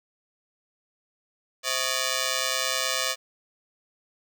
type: ring-modulated tone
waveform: 5% pulse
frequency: 587.3 Hz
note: D5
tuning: in tune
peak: -10 dBFS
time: 1.63-3.16 s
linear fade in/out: 50 ms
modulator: 64.8 Hz
effects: none